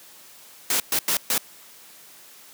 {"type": "noise bursts at uneven times", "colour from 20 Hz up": "white", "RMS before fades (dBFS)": -22, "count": 4, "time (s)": [[0.7, 0.8], [0.92, 0.99], [1.08, 1.17], [1.3, 1.38]], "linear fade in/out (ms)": 2, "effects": ["white hiss -48 dBFS RMS until 2.53 s", "high-pass 150 Hz 12 dB/octave"]}